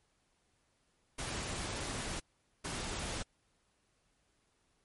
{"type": "noise bursts at uneven times", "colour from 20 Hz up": "pink", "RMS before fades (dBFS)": -39, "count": 2, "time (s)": [[1.18, 2.2], [2.64, 3.23]], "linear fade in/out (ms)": 10, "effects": ["pink hiss -75 dBFS RMS until 4.84 s", "MP3 48 kbps"]}